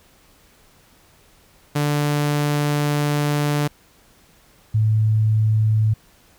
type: tone pair in turn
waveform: sawtooth / sine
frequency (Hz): 146.83 / 108.86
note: D3 / A2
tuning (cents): 0 / -18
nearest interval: perfect fourth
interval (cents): 518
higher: first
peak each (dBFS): -14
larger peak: neither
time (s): 1.75-3.68 / 4.74-5.94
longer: first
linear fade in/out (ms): 10
effects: pink hiss -54 dBFS RMS until 6.38 s